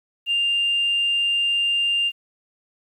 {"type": "tone", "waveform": "sine", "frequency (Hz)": 2797, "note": "F7", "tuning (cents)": 2, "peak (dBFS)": -17, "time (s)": [0.26, 2.12], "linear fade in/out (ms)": 50, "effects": ["tanh soft clip ceiling -14 dBFS", "9-bit"]}